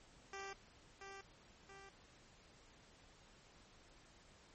10% pulse tone with echo, 392 Hz, G4, in tune, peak -38 dBFS, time 0.33-0.53 s, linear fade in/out 2 ms, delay 680 ms, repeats 2, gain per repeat -5 dB, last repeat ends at 1.89 s, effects pink hiss -65 dBFS RMS until 4.54 s + MP3 32 kbps

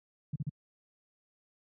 sine tone bursts, 146.83 Hz, D3, in tune, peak -30 dBFS, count 3, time 0.33-0.494 s, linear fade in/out 5 ms, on 28 ms, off 40 ms, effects high-pass 80 Hz 12 dB/octave

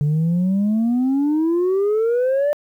sine exponential sweep, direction up, 143.8 to 597 Hz, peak -13 dBFS, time 0.01-2.53 s, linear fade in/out 0 ms, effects tanh soft clip ceiling -14 dBFS + 9-bit

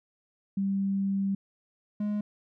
sine / triangle tone pair in turn, 196 / 208.2 Hz, G3 / G#3, 0 / +5 cents, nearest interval minor second, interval 105 cents, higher second, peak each -25 dBFS, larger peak neither, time 0.57-1.35 / 2-2.21 s, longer first, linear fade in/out 5 ms, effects none

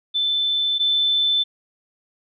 sine tone pair in turn, 3526 / 3526 Hz, A7 / A7, +3 / +3 cents, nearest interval unison, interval 0 cents, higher neither, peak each -18 / -16 dBFS, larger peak second, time 0.14-0.79 / 0.79-1.44 s, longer neither, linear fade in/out 20 ms, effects none

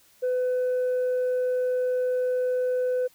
sine tone, 503 Hz, B4, 32 cents sharp, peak -20 dBFS, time 0.22-3.08 s, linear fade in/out 20 ms, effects tanh soft clip ceiling -21 dBFS + white hiss -59 dBFS RMS until 3.14 s

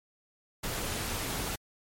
pink noise, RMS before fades -34 dBFS, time 0.63-1.56 s, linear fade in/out 10 ms, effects MP3 64 kbps

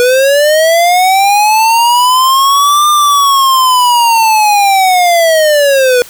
square linear two-way sweep, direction up then down, 484 to 1203 to 484 Hz, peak -6 dBFS, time 0-6.02 s, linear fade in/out 0 ms, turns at 2.89 s, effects white hiss -33 dBFS RMS until 6.09 s

